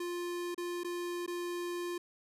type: tone with dropouts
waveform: square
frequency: 350.2 Hz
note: F4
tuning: 5 cents sharp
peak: -36 dBFS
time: 0-1.98 s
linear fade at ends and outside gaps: 5 ms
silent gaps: 0.546-0.578 / 0.835-0.845 / 1.263-1.277 s
effects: resampled to 32000 Hz